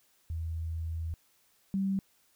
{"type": "tone pair in turn", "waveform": "sine", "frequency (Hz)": [81.6, 194.08], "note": ["E2", "G3"], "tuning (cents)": [-17, -17], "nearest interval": "octave + minor third", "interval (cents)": 1500, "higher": "second", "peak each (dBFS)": [-32, -27], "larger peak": "second", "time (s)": [[0.3, 1.14], [1.74, 1.99]], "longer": "first", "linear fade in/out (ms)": 0, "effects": ["white hiss -68 dBFS RMS until 2.35 s"]}